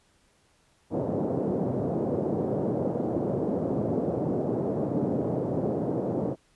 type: band-pass noise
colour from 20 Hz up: white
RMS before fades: -28 dBFS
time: 0.9-6.36 s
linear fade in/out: 50 ms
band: 110 to 540 Hz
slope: 24 dB/octave
effects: pink hiss -65 dBFS RMS until 6.55 s + resampled to 24000 Hz